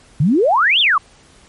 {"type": "exponential two-way sweep", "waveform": "sine", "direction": "up then down", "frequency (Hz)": [130.81, 3665, 1055], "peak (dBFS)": -10, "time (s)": [0.2, 0.98], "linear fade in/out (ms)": 5, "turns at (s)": 0.8, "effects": ["pink hiss -48 dBFS RMS until 1.48 s", "MP3 48 kbps"]}